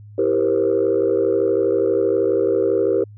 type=chord; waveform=sine; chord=C dominant seventh; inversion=first; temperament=just; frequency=327 / 392.4 / 470.9 / 523.3 Hz; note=E4 / G4 / Bb4 / C5; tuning=-14 / +2 / +18 / 0 cents; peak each=-23 / -18 / -19 / -22 dBFS; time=0.18-3.04 s; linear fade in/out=5 ms; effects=tanh soft clip ceiling -8 dBFS + added 104 Hz sine -38 dBFS peak until 3.17 s